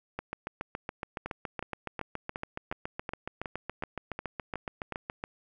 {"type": "two click trains", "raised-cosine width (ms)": 0.5, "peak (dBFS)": [-20, -19], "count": [11, 37], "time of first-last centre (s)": [[1.26, 4.923], [0.19, 5.239]], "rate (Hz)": [2.73, 7.13], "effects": []}